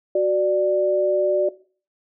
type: tone pair together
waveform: sine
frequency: 371.3 / 590.3 Hz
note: F#4 / D5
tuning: +6 / +9 cents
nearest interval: minor sixth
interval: 803 cents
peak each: -20 / -18 dBFS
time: 0.15-1.49 s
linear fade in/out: 5 ms
effects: noise-tail reverb RT60 0.4 s tail -18 dB re dry